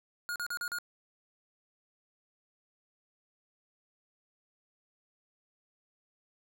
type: tone bursts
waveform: square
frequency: 1434 Hz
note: F6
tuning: 45 cents sharp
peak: -34 dBFS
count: 5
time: 0.29-0.786 s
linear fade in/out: 0 ms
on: 68 ms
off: 39 ms
effects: none